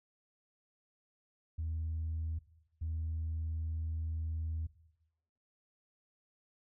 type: tone bursts at uneven times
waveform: sine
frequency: 80.3 Hz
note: E2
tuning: 45 cents flat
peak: -33 dBFS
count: 2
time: 1.58-2.39 / 2.81-4.67 s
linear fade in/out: 10 ms
effects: noise-tail reverb RT60 0.9 s tail -17 dB re dry + tanh soft clip ceiling -31 dBFS